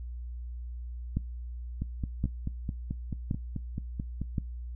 two click trains, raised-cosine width 5 ms, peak -20 / -16 dBFS, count 12 / 4, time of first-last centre 1.82-4.217 / 1.17-4.382 s, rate 4.59 / 0.934 Hz, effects noise-tail reverb RT60 0.2 s tail -22 dB re dry + added 60 Hz sine -36 dBFS peak until 4.75 s

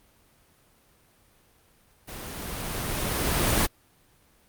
pink noise with level ramp, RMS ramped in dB -39 to -21 dBFS, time 2.07-3.67 s, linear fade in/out 20 ms, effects pink hiss -61 dBFS RMS until 4.48 s + Opus 32 kbps

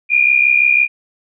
sine tone pair together, 2390 / 2456 Hz, D7 / D#7, +30 / -23 cents, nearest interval unison, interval 47 cents, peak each -12 dBFS, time 0.09-0.88 s, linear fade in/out 50 ms, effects none

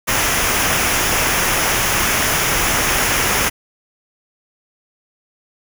pink noise with comb filter, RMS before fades -17 dBFS, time 0.07-3.5 s, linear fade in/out 20 ms, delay 0.24 ms, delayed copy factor -0.55, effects none

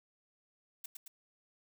blue noise with echo, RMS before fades -43 dBFS, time 0.84-0.86 s, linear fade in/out 5 ms, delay 110 ms, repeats 2, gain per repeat -3 dB, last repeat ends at 1.08 s, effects none

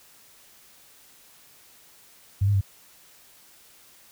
sine tone with pitch steps, 98.2 / 101.7 / 97.7 Hz, G2 / G#2 / G2, +4 / -36 / -5 cents, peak -18 dBFS, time 2.41-2.611 s, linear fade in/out 10 ms, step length 67 ms, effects white hiss -54 dBFS RMS until 4.11 s

